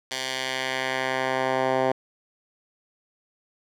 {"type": "tone with band-pass filter sweep", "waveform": "10% pulse", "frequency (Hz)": 130.81, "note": "C3", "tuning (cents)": 0, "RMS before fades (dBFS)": -26, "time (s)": [0.11, 1.92], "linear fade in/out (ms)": 2, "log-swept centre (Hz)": [4300, 710], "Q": 0.95, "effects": []}